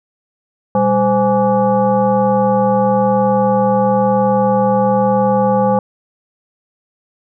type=tone with frequency modulation; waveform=sine; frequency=518 Hz; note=C5; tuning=17 cents flat; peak=-10 dBFS; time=0.75-5.79 s; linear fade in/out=2 ms; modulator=319 Hz; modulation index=1.3; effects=none